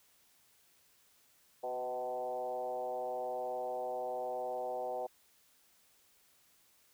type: tone with frequency modulation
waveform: sine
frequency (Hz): 630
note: D#5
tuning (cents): +21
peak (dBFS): -35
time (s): 1.63-5.07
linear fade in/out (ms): 10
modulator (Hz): 127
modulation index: 1.5
effects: white hiss -68 dBFS RMS until 6.93 s